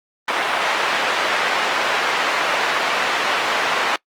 pink band-pass noise, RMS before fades -20 dBFS, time 0.28-3.96 s, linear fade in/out 2 ms, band 710 to 2800 Hz, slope 12 dB/octave, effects noise-tail reverb RT60 0.1 s tail -23 dB re dry + Opus 32 kbps

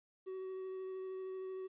triangle tone with vibrato, 377 Hz, F#4, 32 cents sharp, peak -39 dBFS, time 0.26-1.68 s, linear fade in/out 20 ms, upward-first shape sine, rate 13 Hz, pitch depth 10 cents each way, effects resampled to 8000 Hz + 13-bit

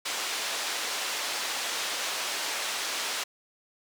white band-pass noise, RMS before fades -32 dBFS, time 0.05-3.24 s, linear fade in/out 10 ms, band 460 to 5600 Hz, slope 12 dB/octave, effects none

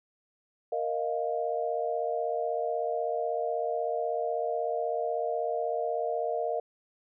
sine chord, Bb suspended fourth, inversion none, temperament equal, 466.2 / 622.3 / 698.5 Hz, Bb4 / Eb5 / F5, 0 / 0 / 0 cents, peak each -32 dBFS, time 0.72-6.6 s, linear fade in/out 5 ms, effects none

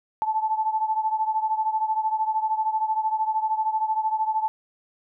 sine beating tone pair, 870 / 883 Hz, A5 / A5, -20 / +6 cents, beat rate 13 Hz, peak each -23 / -27 dBFS, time 0.22-4.48 s, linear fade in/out 0 ms, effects none

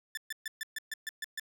sawtooth tone bursts, 1760 Hz, A6, in tune, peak -31 dBFS, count 9, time 0.15-1.397 s, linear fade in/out 2 ms, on 23 ms, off 130 ms, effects none

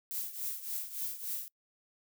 violet noise with tremolo, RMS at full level -35 dBFS, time 0.11-1.48 s, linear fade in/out 0 ms, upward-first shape triangle, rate 3.5 Hz, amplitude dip 80%, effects noise-tail reverb RT60 0.1 s tail -25 dB re dry

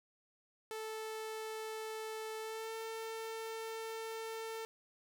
sawtooth tone with pitch glide, 438.7 to 447.7 Hz, A4 to A4, -5 to +30 cents, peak -37 dBFS, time 0.71-4.65 s, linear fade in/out 0 ms, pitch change +35 cents, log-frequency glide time 2.39-2.73 s, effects none

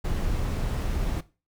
brown noise, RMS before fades -27 dBFS, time 0.04-1.21 s, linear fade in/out 10 ms, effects noise-tail reverb RT60 0.3 s tail -17 dB re dry

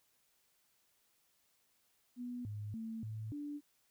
sine tone with pitch steps, 245 / 104.6 / 224.1 / 109.3 / 291.8 Hz, B3 / G#2 / A3 / A2 / D4, -14 / +13 / +32 / -11 / -11 cents, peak -40 dBFS, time 2.16-3.61 s, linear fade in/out 50 ms, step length 290 ms, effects white hiss -75 dBFS RMS until 3.9 s

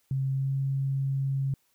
sine tone with pitch glide, 134.4 to 136.12 Hz, C3 to C#3, +47 to -31 cents, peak -25 dBFS, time 0.11-1.54 s, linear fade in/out 2 ms, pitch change +22 cents, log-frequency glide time 0.32-0.53 s, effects white hiss -70 dBFS RMS until 1.74 s

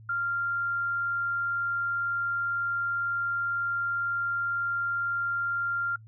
sine tone, 1391 Hz, F6, 7 cents flat, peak -26 dBFS, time 0.09-5.96 s, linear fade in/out 5 ms, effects noise-tail reverb RT60 0.1 s tail -25 dB re dry + added 110 Hz sine -47 dBFS peak until 6.07 s

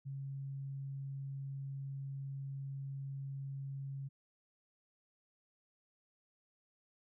sine tone, 137.1 Hz, C#3, 19 cents flat, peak -40 dBFS, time 0.05-4.09 s, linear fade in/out 20 ms, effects none

